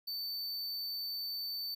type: tone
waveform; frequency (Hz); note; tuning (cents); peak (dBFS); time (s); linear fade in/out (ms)
square; 4545; C#8; +42; -37; 0.07-1.75; 10
effects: 12-bit